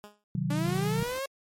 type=tone with exponential decay; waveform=10% pulse; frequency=207.7 Hz; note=G#3; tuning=in tune; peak=-33 dBFS; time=0.04-0.24 s; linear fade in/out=0 ms; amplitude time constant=43 ms
type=chord; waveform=sine; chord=C diminished; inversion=none; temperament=equal with one note detuned; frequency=128.86 / 155.56 / 185 Hz; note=C3 / Eb3 / Gb3; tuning=-26 / 0 / 0 cents; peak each=-32 / -30 / -31 dBFS; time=0.35-1.03 s; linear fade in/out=2 ms
type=linear sweep; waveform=sawtooth; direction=up; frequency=283.9 to 554.4 Hz; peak=-27 dBFS; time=0.5-1.26 s; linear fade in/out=5 ms
type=noise; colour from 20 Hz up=pink; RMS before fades=-44 dBFS; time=0.64-1.2 s; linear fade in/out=20 ms
effects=MP3 64 kbps